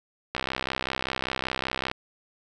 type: click train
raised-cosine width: 0.3 ms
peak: -11 dBFS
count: 103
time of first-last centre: 0.35-1.914 s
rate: 65.2 Hz
effects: none